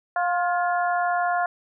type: harmonic tone with a mistuned harmonic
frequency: 353.2 Hz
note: F4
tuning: 20 cents sharp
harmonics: 2 / 3 / 4 / 5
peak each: -22 / -29 / -28 / -33 dBFS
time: 0.16-1.46 s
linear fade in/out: 2 ms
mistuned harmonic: 5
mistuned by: -48 cents
effects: none